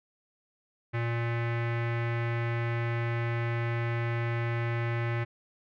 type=tone with low-pass filter; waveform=square; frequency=117.3 Hz; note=A#2; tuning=11 cents sharp; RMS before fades=-30 dBFS; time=0.93-5.25 s; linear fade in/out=20 ms; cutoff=2100 Hz; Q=3.1; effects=none